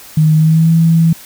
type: tone with pitch glide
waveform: sine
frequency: 155.56 to 164.33 Hz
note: D#3 to E3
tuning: 0 to -5 cents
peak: -6 dBFS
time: 0.17-1.13 s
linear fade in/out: 5 ms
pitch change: +95 cents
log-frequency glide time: 0.36-0.71 s
effects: white hiss -36 dBFS RMS until 1.25 s